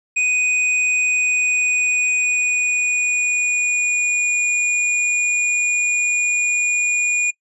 square tone with pitch glide, 2489 to 2446 Hz, D#7 to D#7, 0 to -30 cents, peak -16 dBFS, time 0.16-7.31 s, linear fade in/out 10 ms, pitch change -30 cents, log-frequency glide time 1.02-4.48 s, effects noise-tail reverb RT60 0.1 s tail -22 dB re dry + resampled to 24000 Hz

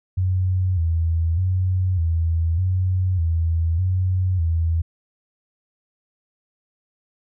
sine tone with vibrato, 87.31 Hz, F2, in tune, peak -17 dBFS, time 0.17-4.82 s, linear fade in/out 10 ms, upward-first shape square, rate 0.83 Hz, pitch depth 99 cents each way, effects none

